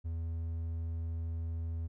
triangle tone, 82.41 Hz, E2, in tune, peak -32 dBFS, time 0.04-1.88 s, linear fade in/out 20 ms, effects none

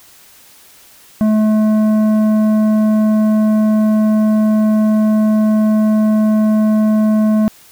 sine tone with tanh clipping, 215.3 Hz, A3, 37 cents flat, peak -11 dBFS, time 1.21-7.48 s, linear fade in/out 0 ms, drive 10 dB, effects white hiss -44 dBFS RMS until 7.71 s

